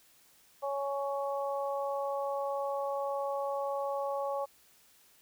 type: harmonic tone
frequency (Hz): 278.6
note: C#4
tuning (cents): +9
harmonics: 2 / 3 / 4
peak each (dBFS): -33 / -37 / -39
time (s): 0.62-4.46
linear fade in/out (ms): 20
effects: white hiss -63 dBFS RMS until 5.21 s